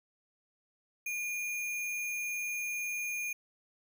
sine tone with sample-and-hold, 2422 Hz, D#7, 47 cents flat, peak -33 dBFS, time 1.06-3.33 s, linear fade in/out 5 ms, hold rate 8820 Hz, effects none

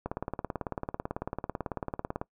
click train, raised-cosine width 1 ms, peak -18 dBFS, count 40, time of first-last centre 0.06-2.215 s, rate 18.1 Hz, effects noise-tail reverb RT60 0.1 s tail -22 dB re dry

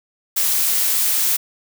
blue noise, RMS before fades -18 dBFS, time 0.36-1.37 s, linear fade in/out 10 ms, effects none

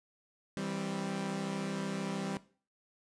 sawtooth chord, C major, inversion first, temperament equal with one note detuned, 162.73 / 196 / 261.6 Hz, E3 / G3 / C4, -22 / 0 / 0 cents, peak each -37 / -33 / -38 dBFS, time 0.57-2.37 s, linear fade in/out 0 ms, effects noise-tail reverb RT60 0.4 s tail -17 dB re dry + resampled to 22050 Hz

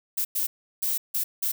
violet noise bursts at uneven times, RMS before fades -26 dBFS, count 5, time 0.17-0.25 / 0.35-0.47 / 0.82-0.98 / 1.14-1.24 / 1.42-1.52 s, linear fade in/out 10 ms, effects none

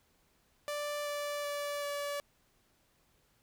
sawtooth tone with pitch steps, 587 / 582.9 / 578.9 / 574.9 Hz, D5 / D5 / D5 / D5, -1 / -13 / -25 / -37 cents, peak -31 dBFS, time 0.68-2.2 s, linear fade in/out 0 ms, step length 380 ms, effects pink hiss -71 dBFS RMS until 3.42 s

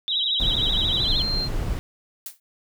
sine tone with pitch glide, 3850 to 4174 Hz, B7 to C8, -45 to -5 cents, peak -24 dBFS, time 0.08-1.49 s, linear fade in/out 50 ms, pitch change +140 cents, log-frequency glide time 0.93-1.17 s
sine tone with vibrato, 3418 Hz, G#7, 49 cents sharp, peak -23 dBFS, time 0.08-1.22 s, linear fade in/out 0 ms, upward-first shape triangle, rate 13 Hz, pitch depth 230 cents each way
brown noise, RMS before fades -26 dBFS, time 0.4-1.79 s, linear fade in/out 0 ms
blue noise with exponential decay, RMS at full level -30 dBFS, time 2.26-2.4 s, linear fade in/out 2 ms, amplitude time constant 29 ms
effects none

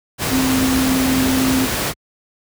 sine tone in noise, 261.6 Hz, C4, in tune, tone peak -15 dBFS, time 0.29-1.68 s, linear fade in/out 50 ms, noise pink, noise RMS -20 dBFS, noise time 0.18-1.94 s, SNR +2 dB, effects high-pass 60 Hz 12 dB/octave

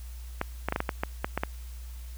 clicks, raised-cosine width 0.5 ms, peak -12 dBFS, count 10, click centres 0.414 / 0.686 / 0.724 / 0.761 / 0.804 / 0.892 / 1.035 / 1.245 / 1.376 / 1.435 s, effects added 60 Hz sine -38 dBFS peak until 2.17 s + white hiss -54 dBFS RMS until 2.17 s

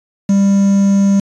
triangle tone with quantisation, 198 Hz, G3, 18 cents sharp, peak -6 dBFS, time 0.29-1.2 s, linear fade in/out 5 ms, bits 5, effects resampled to 22050 Hz

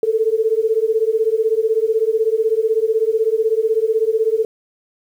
sine beating tone pair, 435.6 / 451.6 Hz, A4 / A4, -17 / +45 cents, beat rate 16 Hz, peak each -17 dBFS, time 0.03-4.45 s, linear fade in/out 2 ms, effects 8-bit

